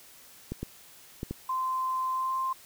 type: clicks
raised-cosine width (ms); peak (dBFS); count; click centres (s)
3; -20; 4; 0.52 / 0.63 / 1.231 / 1.31
type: tone with pitch glide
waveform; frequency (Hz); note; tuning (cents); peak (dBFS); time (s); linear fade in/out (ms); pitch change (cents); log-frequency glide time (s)
sine; 1037 to 1049; C6 to C6; -16 to +4; -27; 1.49-2.53; 5; +20; 2.12-2.35
effects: white hiss -53 dBFS RMS until 2.65 s